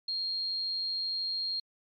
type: tone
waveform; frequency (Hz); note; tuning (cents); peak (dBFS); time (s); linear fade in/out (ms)
sine; 4231; C8; +19; -30; 0.08-1.6; 5
effects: MP3 48 kbps